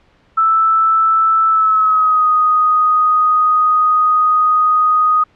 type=tone with pitch glide; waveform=sine; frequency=1318.5 to 1245.9 Hz; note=E6 to D#6; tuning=0 to +2 cents; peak=-9 dBFS; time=0.37-5.24 s; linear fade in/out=10 ms; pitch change=-98 cents; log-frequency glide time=1.48-2.27 s; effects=pink hiss -53 dBFS RMS until 5.35 s + low-pass 3000 Hz 12 dB/octave